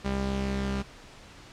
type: tone pair together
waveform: sawtooth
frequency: 66.4 / 199.4 Hz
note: C2 / G3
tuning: +26 / +30 cents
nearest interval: octave + perfect fifth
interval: 1904 cents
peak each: -27 dBFS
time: 0.04-0.83 s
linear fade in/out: 20 ms
effects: pink hiss -49 dBFS RMS until 1.52 s + low-pass 6000 Hz 12 dB/octave